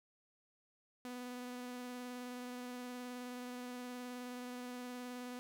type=tone with vibrato; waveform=sawtooth; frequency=247.6 Hz; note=B3; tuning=5 cents sharp; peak=-40 dBFS; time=1.05-5.39 s; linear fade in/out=0 ms; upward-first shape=sine; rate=19 Hz; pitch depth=14 cents each way; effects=none